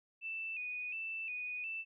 sine tone with vibrato, 2565 Hz, E7, 48 cents flat, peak -38 dBFS, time 0.21-1.85 s, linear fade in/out 50 ms, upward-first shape square, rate 1.4 Hz, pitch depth 60 cents each way, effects none

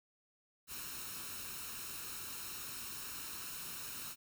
white noise with comb filter, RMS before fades -45 dBFS, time 0.67-4.16 s, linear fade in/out 50 ms, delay 0.74 ms, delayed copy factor +0.6, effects none

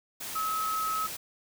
sine tone in noise, 1286 Hz, E6, 43 cents flat, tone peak -28 dBFS, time 0.35-1.07 s, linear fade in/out 10 ms, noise white, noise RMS -38 dBFS, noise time 0.2-1.17 s, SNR +7 dB, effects none

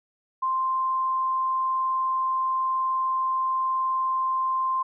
sine tone, 1046.5 Hz, C6, in tune, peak -22 dBFS, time 0.42-4.83 s, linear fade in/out 10 ms, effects none

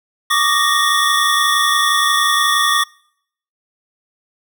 square tone cluster, 1138 / 1209 / 1857 / 3440 Hz, C#6 / D6 / A#6 / A7, +45 / +50 / -7 / -40 cents, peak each -19 dBFS, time 0.3-2.84 s, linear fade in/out 10 ms, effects noise-tail reverb RT60 0.7 s tail -26 dB re dry

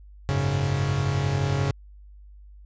45% pulse chord, F# suspended second, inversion none, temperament equal, 92.5 / 103.83 / 138.59 Hz, F#2 / G#2 / C#3, 0 / 0 / 0 cents, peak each -28 / -29 / -24 dBFS, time 0.29-1.71 s, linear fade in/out 0 ms, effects added 50 Hz sine -44 dBFS peak until 2.65 s + resampled to 16000 Hz

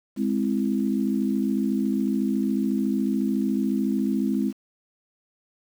sine chord, Ab augmented, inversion none, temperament equal, 207.7 / 261.6 / 329.6 Hz, Ab3 / C4 / E4, 0 / 0 / 0 cents, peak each -24 / -25 / -29 dBFS, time 0.16-4.53 s, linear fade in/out 50 ms, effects 8-bit

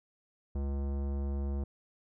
sine tone with tanh clipping, 69.6 Hz, C#2, 8 cents sharp, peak -33 dBFS, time 0.55-1.64 s, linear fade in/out 5 ms, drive 18 dB, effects none

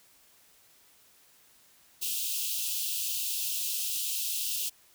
white high-pass noise, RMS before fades -32 dBFS, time 2.01-4.7 s, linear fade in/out 20 ms, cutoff 2600 Hz, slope 96 dB/octave, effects white hiss -61 dBFS RMS until 4.94 s

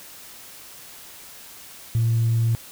sine tone, 114.8 Hz, A#2, 26 cents flat, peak -16 dBFS, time 1.95-2.55 s, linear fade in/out 0 ms, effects tanh soft clip ceiling -14 dBFS + white hiss -43 dBFS RMS until 2.71 s

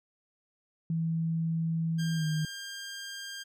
sine tone with pitch glide, 163.7 to 155.5 Hz, E3 to D#3, -12 to -1 cents, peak -27 dBFS, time 0.9-2.45 s, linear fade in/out 2 ms, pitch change -89 cents, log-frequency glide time 2.15-2.25 s
15% pulse tone, 1600 Hz, G6, 35 cents sharp, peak -32 dBFS, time 1.98-3.44 s, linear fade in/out 20 ms
effects resampled to 32000 Hz

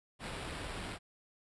pink noise with sample-and-hold, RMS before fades -42 dBFS, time 0.19-0.99 s, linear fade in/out 50 ms, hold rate 6300 Hz, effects resampled to 24000 Hz

